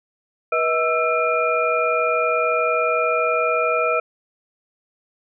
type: tone cluster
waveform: sine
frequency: 485.5 / 637 / 1328 / 2412 Hz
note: B4 / D#5 / E6 / D7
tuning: -30 / +41 / +12 / +46 cents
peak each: -23 / -22 / -21 / -25 dBFS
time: 0.52-4 s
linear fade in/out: 5 ms
effects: none